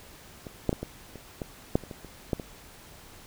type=clicks; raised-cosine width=2 ms; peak=-25 / -10 / -15 / -19 / -28 / -19 / -8 / -28 / -25 / -30 / -12 / -22 dBFS; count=12; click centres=0.468 / 0.693 / 0.729 / 0.83 / 1.157 / 1.418 / 1.755 / 1.837 / 1.912 / 2.047 / 2.332 / 2.398 s; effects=pink hiss -50 dBFS RMS until 3.26 s